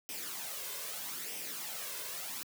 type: noise with flanger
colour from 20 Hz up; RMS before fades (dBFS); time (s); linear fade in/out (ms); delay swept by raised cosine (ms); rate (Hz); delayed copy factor
white; -41; 0.09-2.43; 0; 0.35 to 1.95; 0.79; +0.6
effects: high-pass 200 Hz 12 dB/octave